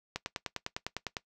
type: click train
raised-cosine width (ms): 0.2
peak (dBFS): -16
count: 11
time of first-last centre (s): 0.16-1.168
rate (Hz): 9.92
effects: noise-tail reverb RT60 0.1 s tail -19 dB re dry